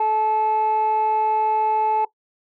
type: tone pair together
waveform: sine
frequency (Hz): 433.5 / 867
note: A4 / A5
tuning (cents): -26 / -26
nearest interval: octave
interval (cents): 1200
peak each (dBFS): -24 / -16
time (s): 0-2.05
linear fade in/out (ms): 5
effects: noise-tail reverb RT60 0.1 s tail -18 dB re dry + tanh soft clip ceiling -14 dBFS